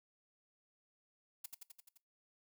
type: noise with echo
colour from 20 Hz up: blue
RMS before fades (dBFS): -44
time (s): 1.44-1.46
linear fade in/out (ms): 5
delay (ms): 86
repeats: 6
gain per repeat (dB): -3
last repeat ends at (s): 1.976
effects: noise-tail reverb RT60 0.2 s tail -20 dB re dry